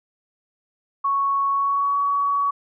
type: tone with pitch glide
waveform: sine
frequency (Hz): 1108.7 to 1128.7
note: C#6 to C#6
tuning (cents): 0 to +31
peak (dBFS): -18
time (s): 1.04-2.51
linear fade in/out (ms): 10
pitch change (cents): +31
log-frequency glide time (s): 1.51-1.98
effects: none